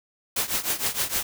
white noise with tremolo, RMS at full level -23 dBFS, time 0.36-1.23 s, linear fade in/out 5 ms, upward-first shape triangle, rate 6.5 Hz, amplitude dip 90%, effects none

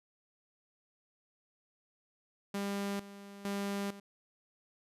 sawtooth tone with tremolo, 200 Hz, G3, 35 cents sharp, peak -30 dBFS, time 2.54-4 s, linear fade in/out 5 ms, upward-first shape square, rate 1.1 Hz, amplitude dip 80%, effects resampled to 32000 Hz

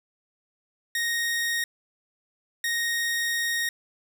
sawtooth tone pair in turn, 1864.7 / 1864.7 Hz, A#6 / A#6, 0 / 0 cents, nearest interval unison, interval 0 cents, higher neither, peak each -21 dBFS, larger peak neither, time 0.95-1.64 / 2.64-3.69 s, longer second, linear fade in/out 2 ms, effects none

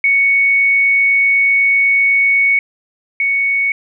sine tone pair in turn, 2223 / 2223 Hz, C#7 / C#7, +4 / +4 cents, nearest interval unison, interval 0 cents, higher neither, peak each -9 / -12 dBFS, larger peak first, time 0.04-2.59 / 3.2-3.72 s, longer first, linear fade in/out 2 ms, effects none

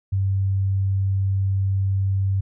sine tone, 97 Hz, G2, 18 cents flat, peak -18 dBFS, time 0.12-2.41 s, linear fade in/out 10 ms, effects none

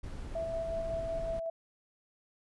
brown noise, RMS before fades -41 dBFS, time 0.03-1.4 s, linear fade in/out 10 ms
sine tone with tremolo, 659.3 Hz, E5, in tune, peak -32 dBFS, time 0.35-1.5 s, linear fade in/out 5 ms, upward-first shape square, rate 5.4 Hz, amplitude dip 25%
effects resampled to 24000 Hz

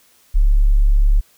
sine tone, 35.47 Hz, C#1, 41 cents sharp, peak -9 dBFS, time 0.34-1.21 s, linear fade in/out 20 ms, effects white hiss -54 dBFS RMS until 1.37 s

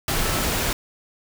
sine tone in noise, 1318.5 Hz, E6, in tune, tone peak -34 dBFS, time 0.21-0.44 s, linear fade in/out 2 ms, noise pink, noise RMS -23 dBFS, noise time 0.08-0.73 s, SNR -14 dB, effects none

